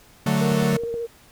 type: chord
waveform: 45% pulse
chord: D major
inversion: none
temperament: equal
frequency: 146.83 / 185 / 220 Hz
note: D3 / F#3 / A3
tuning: 0 / 0 / 0 cents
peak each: -23 dBFS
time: 0.26-0.77 s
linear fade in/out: 5 ms
type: tone with vibrato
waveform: sine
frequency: 466.2 Hz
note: A#4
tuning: in tune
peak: -25 dBFS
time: 0.4-1.07 s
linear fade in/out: 20 ms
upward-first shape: triangle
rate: 15 Hz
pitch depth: 27 cents each way
type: click train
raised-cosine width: 2 ms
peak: -22 dBFS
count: 5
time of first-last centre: 0.52-0.941 s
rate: 9.49 Hz
effects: pink hiss -52 dBFS RMS until 1.31 s